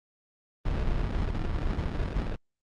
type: noise with sample-and-hold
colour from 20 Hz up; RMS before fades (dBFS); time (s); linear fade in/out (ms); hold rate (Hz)
brown; -28; 0.65-2.36; 5; 1050
effects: low-pass 4000 Hz 12 dB/octave + Opus 24 kbps